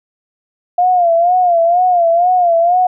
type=tone with vibrato; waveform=sine; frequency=700 Hz; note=F5; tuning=4 cents sharp; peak=-8 dBFS; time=0.78-2.87 s; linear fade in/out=5 ms; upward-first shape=sine; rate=2.1 Hz; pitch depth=86 cents each way; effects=none